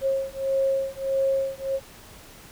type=beating tone pair; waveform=sine; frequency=539 / 540.6 Hz; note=C#5 / C#5; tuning=-49 / -44 cents; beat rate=1.6 Hz; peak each=-25 dBFS; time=0.01-1.8 s; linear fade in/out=50 ms; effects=pink hiss -47 dBFS RMS until 2.51 s